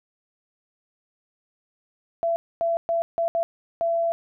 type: tone bursts at uneven times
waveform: sine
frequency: 672 Hz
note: E5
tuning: 33 cents sharp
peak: -20 dBFS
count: 6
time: 2.23-2.36 / 2.61-2.77 / 2.89-3.02 / 3.18-3.28 / 3.35-3.43 / 3.81-4.12 s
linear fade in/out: 0 ms
effects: none